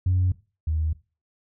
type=tone pair in turn; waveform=sine; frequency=91.6 / 78.46 Hz; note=F#2 / D#2; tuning=-17 / +15 cents; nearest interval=minor third; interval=268 cents; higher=first; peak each=-17 / -21 dBFS; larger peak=first; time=0.06-0.32 / 0.67-0.93 s; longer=neither; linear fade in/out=5 ms; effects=noise-tail reverb RT60 0.3 s tail -18 dB re dry + tanh soft clip ceiling -15 dBFS